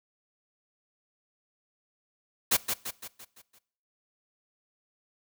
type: noise with echo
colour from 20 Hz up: white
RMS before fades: -23 dBFS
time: 2.51-2.57 s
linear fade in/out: 10 ms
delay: 170 ms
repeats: 6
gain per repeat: -6 dB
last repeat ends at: 3.59 s
effects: noise-tail reverb RT60 0.6 s tail -21 dB re dry